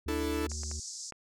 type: harmonic tone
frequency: 74.7 Hz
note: D2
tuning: 30 cents sharp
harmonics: 1 / 3 / 5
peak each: -36 / -51 / -55 dBFS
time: 0.06-0.8 s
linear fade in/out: 5 ms
type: chord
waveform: 45% pulse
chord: D suspended second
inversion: none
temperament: equal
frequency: 293.7 / 329.6 / 440 Hz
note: D4 / E4 / A4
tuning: 0 / 0 / 0 cents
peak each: -35 dBFS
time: 0.08-0.47 s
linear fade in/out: 5 ms
type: clicks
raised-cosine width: 0.5 ms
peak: -30 dBFS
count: 5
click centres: 0.448 / 0.517 / 0.634 / 0.714 / 1.123 s
type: band-pass noise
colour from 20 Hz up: white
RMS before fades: -42 dBFS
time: 0.49-1.11 s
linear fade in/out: 10 ms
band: 4900 to 7600 Hz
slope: 48 dB/octave
effects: none